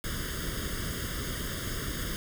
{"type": "noise with comb filter", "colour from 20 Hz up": "pink", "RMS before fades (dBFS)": -34, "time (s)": [0.04, 2.16], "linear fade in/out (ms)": 0, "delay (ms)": 0.6, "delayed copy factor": 0.95, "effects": []}